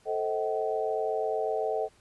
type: chord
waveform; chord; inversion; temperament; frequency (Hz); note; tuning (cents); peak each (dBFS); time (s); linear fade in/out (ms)
sine; A diminished seventh; none; just; 440 / 528 / 633.6 / 760.3; A4 / C5 / Eb5 / Gb5; 0 / +16 / +31 / +47; -30 / -36 / -32 / -33; 0.05-1.89; 50
effects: pink hiss -62 dBFS RMS until 2 s + resampled to 24000 Hz